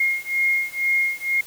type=beating tone pair; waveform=sine; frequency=2140 / 2142.1 Hz; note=C7 / C7; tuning=+38 / +40 cents; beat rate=2.1 Hz; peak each=-22 dBFS; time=0-1.41 s; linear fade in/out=5 ms; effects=white hiss -43 dBFS RMS until 1.46 s